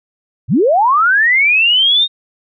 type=linear sweep; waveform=sine; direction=up; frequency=84.9 to 3729 Hz; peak=-8 dBFS; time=0.48-2.08 s; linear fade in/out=50 ms; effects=none